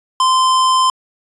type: tone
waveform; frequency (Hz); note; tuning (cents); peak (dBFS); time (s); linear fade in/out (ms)
square; 1036; C6; -17; -11; 0.2-0.9; 2
effects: resampled to 22050 Hz